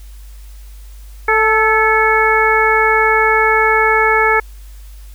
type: harmonic tone with a mistuned harmonic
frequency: 440 Hz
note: A4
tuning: in tune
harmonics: 1 / 2 / 3 / 4 / 5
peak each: -16 / -16 / -16 / -16 / -16 dBFS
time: 1.28-4.4 s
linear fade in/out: 5 ms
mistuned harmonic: 4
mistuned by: -41 cents
effects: added 50 Hz sine -32 dBFS peak until 5.14 s + white hiss -48 dBFS RMS until 5.14 s